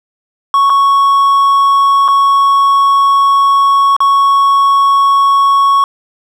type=tone with dropouts; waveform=triangle; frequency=1108.7 Hz; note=C#6; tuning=in tune; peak=-4 dBFS; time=0.54-5.84 s; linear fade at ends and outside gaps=1 ms; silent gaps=0.697-0.701 / 2.08-2.085 / 3.965-4.004 s; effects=none